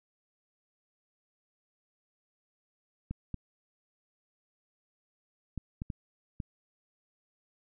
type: clicks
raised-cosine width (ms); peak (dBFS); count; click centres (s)
5; -23; 6; 3.11 / 3.343 / 5.577 / 5.819 / 5.902 / 6.402
effects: none